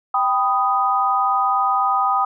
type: chord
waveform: sine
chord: G augmented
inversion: none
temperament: equal with one note detuned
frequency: 784 / 992.3 / 1244.5 Hz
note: G5 / B5 / D#6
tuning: 0 / +8 / 0 cents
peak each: -20 / -23 / -18 dBFS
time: 0.14-2.25 s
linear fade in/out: 5 ms
effects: none